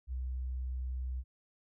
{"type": "tone", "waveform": "sine", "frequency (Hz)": 63.5, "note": "B1", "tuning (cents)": 49, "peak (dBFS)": -34, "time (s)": [0.07, 1.24], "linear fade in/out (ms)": 50, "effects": []}